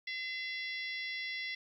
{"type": "harmonic tone", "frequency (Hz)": 680, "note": "F5", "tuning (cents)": -46, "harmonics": [3, 4, 5, 6, 7, 8], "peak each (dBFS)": [-38, -49, -45, -49, -50, -51], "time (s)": [0.07, 1.55], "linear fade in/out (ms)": 5, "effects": ["12-bit"]}